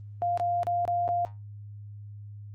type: tone with dropouts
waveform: sine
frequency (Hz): 698.5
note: F5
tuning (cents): 0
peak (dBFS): -24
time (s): 0.22-1.25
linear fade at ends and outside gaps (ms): 0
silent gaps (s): 0.375-0.398 / 0.632-0.669 / 0.852-0.878 / 1.079-1.089
effects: added 103 Hz sine -40 dBFS peak until 2.54 s + Opus 24 kbps